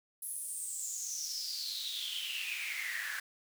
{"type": "noise with high-pass filter sweep", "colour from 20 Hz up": "pink", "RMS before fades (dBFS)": -39, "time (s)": [0.22, 3.2], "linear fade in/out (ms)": 5, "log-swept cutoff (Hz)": [11000, 1600], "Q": 9, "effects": []}